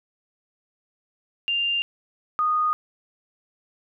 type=tone pair in turn; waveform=sine; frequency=2794 / 1234.9 Hz; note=F7 / D#6; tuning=0 / -13 cents; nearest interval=octave + major second; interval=1413 cents; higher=first; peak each=-21 / -19 dBFS; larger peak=second; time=1.48-1.82 / 2.39-2.73 s; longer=neither; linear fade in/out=0 ms; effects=none